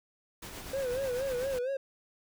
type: noise with tremolo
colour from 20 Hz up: pink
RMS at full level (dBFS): -42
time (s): 0.42-1.59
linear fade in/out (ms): 5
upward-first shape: sine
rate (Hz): 8.2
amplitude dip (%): 35
type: tone with vibrato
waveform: triangle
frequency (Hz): 518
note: C5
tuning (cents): -17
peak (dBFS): -28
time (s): 0.73-1.77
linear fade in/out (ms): 5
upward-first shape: sine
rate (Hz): 4.3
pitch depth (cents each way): 110
effects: none